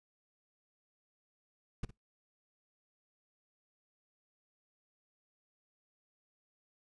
brown noise with echo, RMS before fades -33 dBFS, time 1.83-1.85 s, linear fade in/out 5 ms, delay 58 ms, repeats 1, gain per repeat -15 dB, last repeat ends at 1.908 s, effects noise-tail reverb RT60 0.2 s tail -25 dB re dry + resampled to 22050 Hz

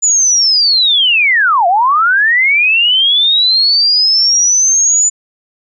sine linear two-way sweep, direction down then up, 7040 to 673 to 7040 Hz, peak -7 dBFS, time 0.02-5.1 s, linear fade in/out 20 ms, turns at 1.67 s, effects none

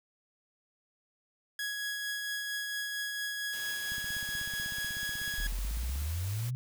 sawtooth tone with tremolo, 1667 Hz, G#6, 6 cents sharp, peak -29 dBFS, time 1.59-5.47 s, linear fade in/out 2 ms, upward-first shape triangle, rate 4.4 Hz, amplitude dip 30%
white noise, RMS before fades -45 dBFS, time 3.52-6.51 s, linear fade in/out 20 ms
click train, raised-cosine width 5 ms, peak -35 dBFS, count 35, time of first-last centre 3.92-6.019 s, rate 16.2 Hz
sine exponential sweep, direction up, 36.93 to 130.6 Hz, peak -31 dBFS, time 5.38-6.55 s, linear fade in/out 0 ms
effects none

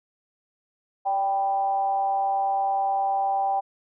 sine tone with frequency modulation, 784 Hz, G5, in tune, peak -21 dBFS, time 1.05-3.61 s, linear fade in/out 20 ms, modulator 203 Hz, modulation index 0.42, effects none

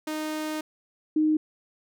sawtooth / sine tone pair in turn, 309 / 309 Hz, D#4 / D#4, -12 / -12 cents, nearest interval unison, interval 0 cents, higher neither, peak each -25 / -19 dBFS, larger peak second, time 0.07-0.61 / 1.16-1.37 s, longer first, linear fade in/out 5 ms, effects none

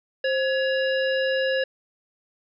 harmonic tone with a mistuned harmonic, 562 Hz, C#5, 24 cents sharp, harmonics 1 / 3 / 5 / 7 / 9, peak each -22 / -27 / -32 / -38 / -40 dBFS, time 0.24-1.64 s, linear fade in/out 5 ms, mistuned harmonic 1, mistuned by -110 cents, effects none

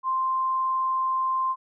sine tone, 1046.5 Hz, C6, in tune, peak -22 dBFS, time 0.03-1.56 s, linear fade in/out 50 ms, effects none

